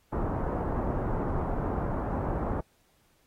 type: low-pass noise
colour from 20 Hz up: pink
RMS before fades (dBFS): -30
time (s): 0.12-2.61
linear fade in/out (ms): 10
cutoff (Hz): 1100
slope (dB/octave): 24
effects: pink hiss -68 dBFS RMS until 3.26 s + AAC 48 kbps